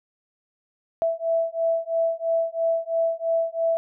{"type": "beating tone pair", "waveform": "sine", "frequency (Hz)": [659.3, 662.3], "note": ["E5", "E5"], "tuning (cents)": [0, 8], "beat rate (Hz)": 3, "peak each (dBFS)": -24, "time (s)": [1.02, 3.77], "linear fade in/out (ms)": 0, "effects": []}